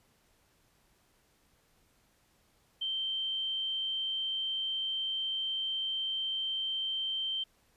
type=tone; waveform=sine; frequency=3126 Hz; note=G7; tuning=6 cents flat; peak=-31 dBFS; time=2.81-7.44 s; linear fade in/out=10 ms; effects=pink hiss -69 dBFS RMS until 7.76 s + resampled to 32000 Hz